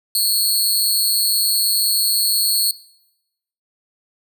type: tone with amplitude modulation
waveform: 15% pulse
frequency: 4339 Hz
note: C#8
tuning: 38 cents flat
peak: -5 dBFS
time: 0.15-2.71 s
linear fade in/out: 2 ms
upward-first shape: sine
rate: 210 Hz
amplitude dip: 90%
effects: noise-tail reverb RT60 0.9 s tail -21 dB re dry